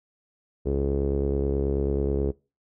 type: tone with low-pass filter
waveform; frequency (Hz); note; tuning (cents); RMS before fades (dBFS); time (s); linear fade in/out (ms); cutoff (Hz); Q
sawtooth; 69.3; C#2; 0; -25; 0.65-2.32; 20; 420; 5.3
effects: noise-tail reverb RT60 0.3 s tail -23 dB re dry